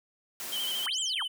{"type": "high-pass noise", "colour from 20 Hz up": "white", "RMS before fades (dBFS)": -38, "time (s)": [0.4, 0.86], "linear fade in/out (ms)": 0, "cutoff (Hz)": 170, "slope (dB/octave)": 24}
{"type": "tone with vibrato", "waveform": "triangle", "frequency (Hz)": 3088, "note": "G7", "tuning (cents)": -27, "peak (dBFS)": -29, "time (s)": [0.52, 1.28], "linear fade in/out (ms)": 10, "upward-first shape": "square", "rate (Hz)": 13, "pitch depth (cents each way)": 41}
{"type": "linear two-way sweep", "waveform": "sine", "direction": "up then down", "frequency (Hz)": [740, 8010, 740], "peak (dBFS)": -32, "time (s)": [0.86, 1.23], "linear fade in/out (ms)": 5, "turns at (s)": 1}
{"effects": []}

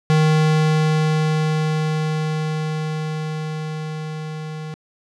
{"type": "tone with level ramp", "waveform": "square", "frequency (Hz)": 155.56, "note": "D#3", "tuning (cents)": 0, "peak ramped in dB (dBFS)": [-13, -29], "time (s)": [0.1, 4.74], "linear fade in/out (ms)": 0, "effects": ["low-pass 6000 Hz 12 dB/octave"]}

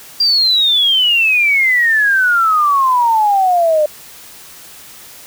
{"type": "exponential sweep", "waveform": "sine", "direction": "down", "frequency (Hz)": [4791, 594], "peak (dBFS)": -9, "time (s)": [0.2, 3.86], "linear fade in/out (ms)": 5, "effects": ["white hiss -37 dBFS RMS until 5.26 s"]}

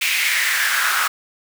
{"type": "noise with high-pass filter sweep", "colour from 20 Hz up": "pink", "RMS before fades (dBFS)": -19, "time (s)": [0.01, 1.08], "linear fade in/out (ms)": 10, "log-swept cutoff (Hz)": [2400, 1300], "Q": 4.2, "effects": []}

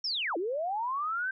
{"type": "linear two-way sweep", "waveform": "sine", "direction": "down then up", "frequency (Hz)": [5588, 318, 1576], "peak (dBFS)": -29, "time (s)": [0.04, 1.31], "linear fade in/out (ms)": 5, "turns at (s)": 0.37, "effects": []}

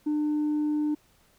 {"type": "tone with tanh clipping", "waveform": "triangle", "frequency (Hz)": 300, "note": "D4", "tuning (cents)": 37, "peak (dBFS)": -24, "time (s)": [0.06, 0.95], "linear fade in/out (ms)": 10, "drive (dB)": 6, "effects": ["pink hiss -63 dBFS RMS until 1.38 s"]}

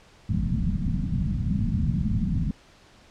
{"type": "low-pass noise", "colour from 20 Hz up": "white", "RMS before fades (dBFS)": -25, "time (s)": [0.29, 2.51], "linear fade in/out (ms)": 2, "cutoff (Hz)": 220, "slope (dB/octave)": 48, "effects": ["pink hiss -54 dBFS RMS until 3.1 s", "low-pass 6000 Hz 12 dB/octave"]}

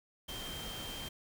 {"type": "tone in noise", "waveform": "sine", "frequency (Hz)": 3155, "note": "G7", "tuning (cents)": 10, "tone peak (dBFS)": -44, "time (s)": [0.28, 1.09], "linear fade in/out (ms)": 10, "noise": "pink", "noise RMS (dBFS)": -44, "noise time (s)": [0.28, 1.09], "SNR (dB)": -3, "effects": []}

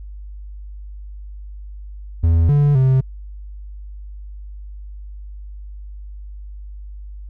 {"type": "tone with pitch steps", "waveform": "triangle", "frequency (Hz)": [82.7, 144.9, 131.4], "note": ["E2", "D3", "C3"], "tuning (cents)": [6, -23, 8], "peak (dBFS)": -9, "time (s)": [2.23, 3.01], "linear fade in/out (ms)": 10, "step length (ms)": 260, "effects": ["added 50 Hz sine -31 dBFS peak until 7.29 s"]}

